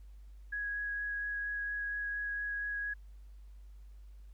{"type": "tone with vibrato", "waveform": "sine", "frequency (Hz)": 1661.2, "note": "G#6", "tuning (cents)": 0, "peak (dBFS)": -34, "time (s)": [0.52, 2.94], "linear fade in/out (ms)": 10, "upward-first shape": "sine", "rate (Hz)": 4.3, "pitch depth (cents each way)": 8, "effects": ["added 50 Hz sine -49 dBFS peak until 4.33 s", "pink hiss -74 dBFS RMS until 4.33 s"]}